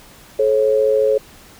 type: tone pair together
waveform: sine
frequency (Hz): 430.9 / 545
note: A4 / C#5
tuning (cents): -36 / -29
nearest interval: major third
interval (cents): 407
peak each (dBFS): -15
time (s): 0.39-1.18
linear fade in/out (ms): 5
effects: pink hiss -44 dBFS RMS until 1.59 s